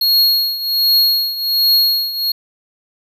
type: tone with tremolo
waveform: square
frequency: 4300 Hz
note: C8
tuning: 47 cents sharp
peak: -9 dBFS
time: 0.01-2.32 s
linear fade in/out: 5 ms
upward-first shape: triangle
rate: 1.3 Hz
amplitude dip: 80%
effects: none